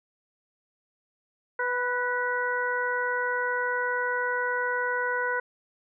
harmonic tone with a mistuned harmonic, 493.9 Hz, B4, in tune, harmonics 1 / 2 / 3 / 4, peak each -31 / -31 / -28 / -35 dBFS, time 1.59-5.4 s, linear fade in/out 5 ms, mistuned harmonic 4, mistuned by -29 cents, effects none

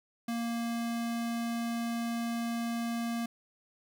square tone, 233.1 Hz, A#3, in tune, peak -32 dBFS, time 0.28-3.26 s, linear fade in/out 5 ms, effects none

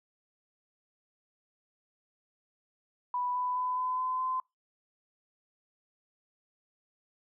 sine tone with pitch steps, 987.8 / 995.8 / 1003.9 / 1012.1 / 1020.3 / 1028.6 Hz, B5 / B5 / B5 / B5 / C6 / C6, 0 / +14 / +28 / +42 / -44 / -30 cents, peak -29 dBFS, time 3.14-4.4 s, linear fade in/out 2 ms, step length 210 ms, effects noise-tail reverb RT60 0.2 s tail -26 dB re dry

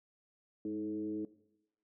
sine tone with frequency modulation, 318.6 Hz, D#4, 41 cents sharp, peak -35 dBFS, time 0.65-1.25 s, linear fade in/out 2 ms, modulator 110 Hz, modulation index 0.79, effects noise-tail reverb RT60 0.9 s tail -18 dB re dry

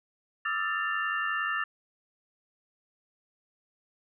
sine tone cluster, 1182 / 1279 / 1370 / 1774 / 2781 Hz, D6 / D#6 / F6 / A6 / F7, +11 / +47 / -34 / +14 / -8 cents, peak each -38 / -34 / -36 / -30 / -39 dBFS, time 0.45-1.64 s, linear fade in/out 5 ms, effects none

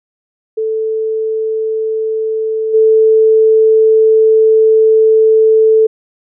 sine tone with level steps, 440 Hz, A4, in tune, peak -13 / -5 dBFS, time 0.57-5.87 s, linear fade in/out 10 ms, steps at 2.73 s, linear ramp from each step 20 ms, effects none

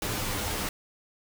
pink noise with comb filter, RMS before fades -31 dBFS, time 0.02-0.69 s, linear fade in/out 2 ms, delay 9.9 ms, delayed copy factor +0.55, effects none

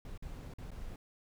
brown noise with dropouts, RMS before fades -44 dBFS, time 0.05-0.96 s, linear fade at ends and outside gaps 2 ms, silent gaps 0.177-0.224 / 0.538-0.584 / 0.706-0.715 s, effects none

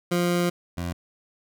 20% pulse tone pair in turn, 175.2 / 86.79 Hz, F3 / F2, +6 / -10 cents, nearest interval octave, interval 1216 cents, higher first, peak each -16 / -23 dBFS, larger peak first, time 0.11-0.5 / 0.77-0.93 s, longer first, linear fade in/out 10 ms, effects none

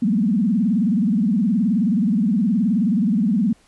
sine tone with vibrato, 211.2 Hz, G#3, 29 cents sharp, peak -15 dBFS, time 0.02-3.53 s, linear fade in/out 5 ms, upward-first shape sine, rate 19 Hz, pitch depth 260 cents each way, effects pink hiss -56 dBFS RMS until 3.67 s + resampled to 24000 Hz

